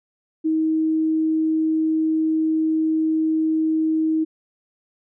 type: tone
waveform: sine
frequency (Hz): 316.8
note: D#4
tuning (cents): +31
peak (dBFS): -17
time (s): 0.44-4.25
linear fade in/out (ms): 20
effects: none